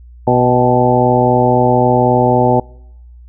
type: harmonic tone with a mistuned harmonic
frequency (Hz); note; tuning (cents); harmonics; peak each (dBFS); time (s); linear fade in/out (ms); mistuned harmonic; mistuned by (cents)
123.8; B2; +5; 1 / 2 / 3 / 4 / 5 / 6 / 7; -16 / -16 / -16 / -16 / -16 / -16 / -16; 0.27-2.6; 5; 6; +57
effects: noise-tail reverb RT60 0.8 s tail -26 dB re dry + added 60 Hz sine -35 dBFS peak until 3.28 s